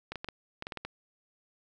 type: clicks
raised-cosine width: 0.3 ms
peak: -21 dBFS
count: 9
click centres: 0.12 / 0.157 / 0.245 / 0.287 / 0.624 / 0.669 / 0.722 / 0.773 / 0.85 s
effects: none